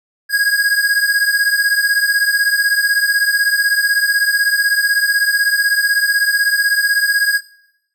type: beating tone pair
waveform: square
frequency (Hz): 1642 / 1658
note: G#6 / G#6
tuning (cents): -20 / -3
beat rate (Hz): 16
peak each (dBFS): -15 / -18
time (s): 0.29-7.41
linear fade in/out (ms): 50
effects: noise-tail reverb RT60 0.8 s tail -20 dB re dry